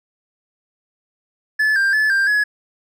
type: tone with pitch steps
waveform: triangle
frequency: 1729 / 1588 / 1729 / 1587 / 1688 Hz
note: A6 / G6 / A6 / G6 / G#6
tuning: -31 / +22 / -31 / +21 / +28 cents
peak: -12 dBFS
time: 1.59-2.44 s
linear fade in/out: 10 ms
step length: 170 ms
effects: none